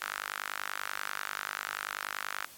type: tone with high-pass filter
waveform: sawtooth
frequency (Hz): 50.3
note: G1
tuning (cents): +45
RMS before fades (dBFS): -38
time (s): 0.01-2.46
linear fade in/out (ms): 10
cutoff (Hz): 1400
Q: 2.8
effects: white hiss -53 dBFS RMS until 2.57 s + AAC 64 kbps